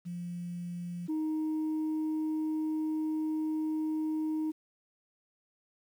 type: tone pair in turn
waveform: sine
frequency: 174.7 / 312 Hz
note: F3 / D#4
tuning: +1 / +5 cents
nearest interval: minor seventh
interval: 1004 cents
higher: second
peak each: -35 / -27 dBFS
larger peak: second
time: 0.05-1.08 / 1.08-4.52 s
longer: second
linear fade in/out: 20 ms
effects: tanh soft clip ceiling -28 dBFS + 10-bit